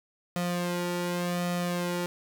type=tone with flanger; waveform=sawtooth; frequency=176 Hz; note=F3; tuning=14 cents sharp; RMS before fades=-30 dBFS; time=0.36-2.06 s; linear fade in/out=0 ms; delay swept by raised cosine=1.6 to 2.15 ms; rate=0.88 Hz; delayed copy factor=+0.75; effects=none